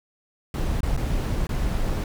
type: noise with dropouts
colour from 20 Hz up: brown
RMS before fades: -24 dBFS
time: 0.54-2.04 s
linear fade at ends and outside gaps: 2 ms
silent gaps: 0.806-0.831 / 0.966-0.974 / 1.47-1.491 s
effects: none